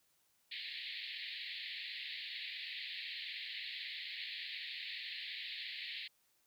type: band-pass noise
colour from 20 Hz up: white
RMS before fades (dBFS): -45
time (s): 0.51-6.08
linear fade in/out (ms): 10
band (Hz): 1800 to 4400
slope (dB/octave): 96
effects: white hiss -75 dBFS RMS until 6.46 s